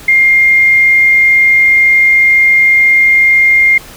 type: tone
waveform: sine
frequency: 2117 Hz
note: C7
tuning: 20 cents sharp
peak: -4 dBFS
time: 0.08-3.78 s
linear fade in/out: 5 ms
effects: pink hiss -33 dBFS RMS until 3.96 s